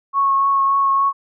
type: tone with vibrato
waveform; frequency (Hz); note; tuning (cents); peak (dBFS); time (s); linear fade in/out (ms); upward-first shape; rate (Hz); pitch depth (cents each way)
sine; 1099; C#6; -15; -13; 0.13-1.13; 50; triangle; 3.5; 15
effects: none